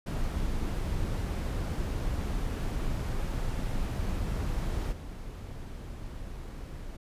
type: noise with level steps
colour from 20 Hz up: brown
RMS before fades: -31 / -40 dBFS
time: 0.06-6.97 s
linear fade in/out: 10 ms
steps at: 4.91 s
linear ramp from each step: 20 ms
effects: resampled to 32000 Hz